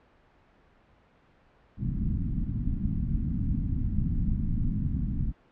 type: low-pass noise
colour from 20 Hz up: pink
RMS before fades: -28 dBFS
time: 1.77-5.33 s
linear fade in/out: 50 ms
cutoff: 260 Hz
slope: 48 dB/octave
effects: pink hiss -61 dBFS RMS until 5.51 s + low-pass 2000 Hz 12 dB/octave